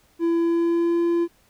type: tone with pitch glide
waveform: triangle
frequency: 335.8 to 341.1 Hz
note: E4 to F4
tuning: +32 to -41 cents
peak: -16 dBFS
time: 0.19-1.28 s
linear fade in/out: 50 ms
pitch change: +27 cents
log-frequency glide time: 0.37-1.02 s
effects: pink hiss -60 dBFS RMS until 1.49 s